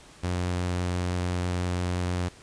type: tone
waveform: sawtooth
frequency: 89.4 Hz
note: F2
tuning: 41 cents sharp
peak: -22 dBFS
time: 0.23-2.29 s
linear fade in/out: 10 ms
effects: pink hiss -51 dBFS RMS until 2.42 s + resampled to 22050 Hz